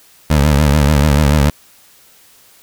20% pulse tone with vibrato, 73.42 Hz, D2, in tune, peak -4 dBFS, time 0.3-1.5 s, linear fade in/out 5 ms, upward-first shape triangle, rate 6.9 Hz, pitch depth 130 cents each way, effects white hiss -47 dBFS RMS until 2.62 s

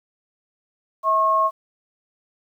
sine tone pair together, 645.1 / 1085 Hz, E5 / C#6, -38 / -37 cents, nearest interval major sixth, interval 901 cents, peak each -23 / -16 dBFS, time 1.03-1.51 s, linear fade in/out 50 ms, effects 9-bit

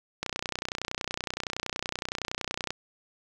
click train, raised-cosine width 0.2 ms, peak -13 dBFS, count 77, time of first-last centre 0.23-2.706 s, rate 30.7 Hz, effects none

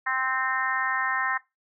harmonic tone, 261.2 Hz, C4, 3 cents flat, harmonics 3 / 4 / 5 / 6 / 7 / 8, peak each -34 / -30 / -32 / -33 / -27 / -38 dBFS, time 0.06-1.38 s, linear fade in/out 10 ms, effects noise-tail reverb RT60 0.2 s tail -18 dB re dry

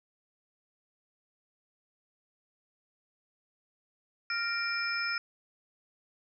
sine tone cluster, 1392 / 1855 / 2369 / 5200 Hz, F6 / A#6 / D7 / E8, -6 / -9 / +14 / -24 cents, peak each -33 / -39 / -35 / -36 dBFS, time 4.3-5.18 s, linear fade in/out 2 ms, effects none

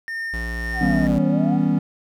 triangle tone with tremolo, 1819 Hz, A#6, 43 cents flat, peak -23 dBFS, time 0.08-1.07 s, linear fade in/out 0 ms, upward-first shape sine, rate 1.7 Hz, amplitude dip 45%
square tone, 58.27 Hz, A#1, in tune, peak -27 dBFS, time 0.33-1.19 s, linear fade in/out 10 ms
sine exponential two-way sweep, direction down then up, 780 to 533 to 780 Hz, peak -27 dBFS, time 0.73-1.59 s, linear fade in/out 50 ms, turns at 1.27 s
triangle chord, C# half-diminished seventh, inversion first, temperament equal with one note detuned, 160.86 / 196 / 246.9 / 277.2 Hz, E3 / G3 / B3 / C#4, -42 / 0 / 0 / 0 cents, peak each -20 dBFS, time 0.81-1.79 s, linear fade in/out 5 ms
effects none

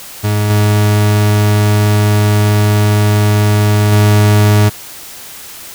40% pulse tone with level steps, 104.5 Hz, G#2, 11 cents sharp, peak -10 / -7 / -5 dBFS, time 0.23-4.7 s, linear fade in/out 20 ms, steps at 0.5 / 3.92 s, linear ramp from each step 2 ms, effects white hiss -31 dBFS RMS until 5.74 s

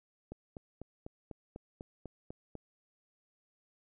click train, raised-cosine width 2 ms, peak -30 dBFS, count 10, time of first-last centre 0.32-2.553 s, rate 4.03 Hz, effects none

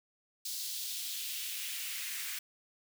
white noise with high-pass filter sweep, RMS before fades -39 dBFS, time 0.45-2.39 s, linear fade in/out 5 ms, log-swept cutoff 4500 to 1800 Hz, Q 1.8, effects none

